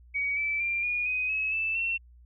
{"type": "tone with pitch steps", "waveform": "sine", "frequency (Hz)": [2258, 2317, 2378, 2441, 2505, 2571, 2639, 2709], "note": ["C#7", "D7", "D7", "D#7", "D#7", "E7", "E7", "E7"], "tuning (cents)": [31, -24, 21, -34, 11, -44, 1, 47], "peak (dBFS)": -26, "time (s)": [0.14, 1.98], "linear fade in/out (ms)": 20, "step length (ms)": 230, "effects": ["added 60 Hz sine -51 dBFS peak until 2.25 s"]}